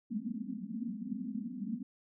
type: band-pass noise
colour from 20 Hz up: pink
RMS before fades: -39 dBFS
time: 0.1-1.83 s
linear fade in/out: 10 ms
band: 190 to 260 Hz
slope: 96 dB/octave
effects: none

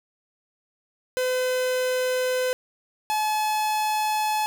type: tone pair in turn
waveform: 45% pulse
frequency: 508 / 856.3 Hz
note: B4 / A5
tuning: +49 / -47 cents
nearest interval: major sixth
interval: 904 cents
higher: second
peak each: -22 dBFS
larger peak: neither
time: 1.17-2.53 / 3.1-4.46 s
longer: neither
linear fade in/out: 0 ms
effects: none

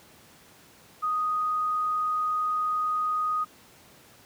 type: tone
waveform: sine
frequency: 1244.5 Hz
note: D#6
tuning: in tune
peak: -24 dBFS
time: 1.02-3.45 s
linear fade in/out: 20 ms
effects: pink hiss -54 dBFS RMS until 4.25 s + high-pass 100 Hz 12 dB/octave

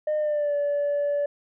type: tone with pitch glide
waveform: sine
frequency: 609 to 577.1 Hz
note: D#5 to D5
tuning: -37 to -30 cents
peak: -20 dBFS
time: 0.07-1.26 s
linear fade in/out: 5 ms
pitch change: -93 cents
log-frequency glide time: 0.18-0.55 s
effects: tanh soft clip ceiling -20 dBFS

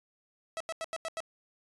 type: tone bursts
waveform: sawtooth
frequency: 652 Hz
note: E5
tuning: 19 cents flat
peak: -30 dBFS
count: 6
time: 0.57-1.204 s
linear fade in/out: 0 ms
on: 34 ms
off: 86 ms
effects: resampled to 24000 Hz

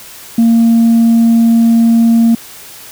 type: tone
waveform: sine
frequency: 230 Hz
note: A#3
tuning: 23 cents flat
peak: -3 dBFS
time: 0.38-2.35 s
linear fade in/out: 5 ms
effects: tanh soft clip ceiling -3 dBFS + white hiss -33 dBFS RMS until 2.91 s

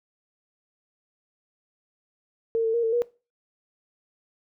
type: tone with pitch steps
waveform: sine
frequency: 455.1 / 448.4 / 469.2 / 449.8 / 479 Hz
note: A#4 / A4 / A#4 / A4 / A#4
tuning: -42 / +33 / +11 / +38 / +47 cents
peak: -20 dBFS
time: 2.55-3.02 s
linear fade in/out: 0 ms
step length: 94 ms
effects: noise-tail reverb RT60 0.3 s tail -20 dB re dry

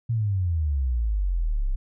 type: exponential sweep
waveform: sine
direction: down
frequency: 119.2 to 31.27 Hz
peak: -21 dBFS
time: 0.09-1.76 s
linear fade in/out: 10 ms
effects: none

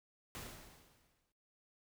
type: noise with exponential decay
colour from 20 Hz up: pink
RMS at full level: -45 dBFS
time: 0.35-1.32 s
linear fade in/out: 0 ms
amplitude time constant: 210 ms
effects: noise-tail reverb RT60 0.3 s tail -17 dB re dry

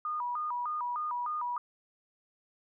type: tone with vibrato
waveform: sine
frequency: 1090 Hz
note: C#6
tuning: 29 cents flat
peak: -31 dBFS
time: 0.05-1.58 s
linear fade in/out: 2 ms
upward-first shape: square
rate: 3.3 Hz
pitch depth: 200 cents each way
effects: none

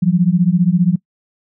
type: beating tone pair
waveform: sine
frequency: 170 / 185 Hz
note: F3 / F#3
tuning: -46 / 0 cents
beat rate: 15 Hz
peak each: -13 dBFS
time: 0.02-0.96 s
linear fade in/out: 10 ms
effects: noise-tail reverb RT60 0.1 s tail -23 dB re dry

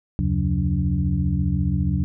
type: tone cluster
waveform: sine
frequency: 74.5 / 89.3 / 135 / 181.4 / 288.8 Hz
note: D2 / F2 / C#3 / F#3 / D4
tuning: +25 / +39 / -45 / -34 / -29 cents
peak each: -24 / -26 / -24 / -24 / -31 dBFS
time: 0.19-2.04 s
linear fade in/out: 0 ms
effects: none

